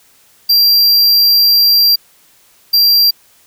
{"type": "tone bursts at uneven times", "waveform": "square", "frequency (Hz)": 4739, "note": "D8", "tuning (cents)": 15, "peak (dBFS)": -7, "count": 2, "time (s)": [[0.49, 1.96], [2.73, 3.11]], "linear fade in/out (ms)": 10, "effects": ["white hiss -49 dBFS RMS until 3.46 s"]}